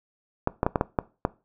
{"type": "clicks", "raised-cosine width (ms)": 1, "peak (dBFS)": -7, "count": 7, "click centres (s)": [0.474, 0.631, 0.665, 0.758, 0.811, 0.988, 1.251], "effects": ["noise-tail reverb RT60 0.3 s tail -20 dB re dry"]}